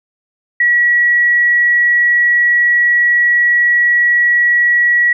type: tone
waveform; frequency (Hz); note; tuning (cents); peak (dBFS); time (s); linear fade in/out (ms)
sine; 1926; B6; -44; -8; 0.6-5.13; 5
effects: none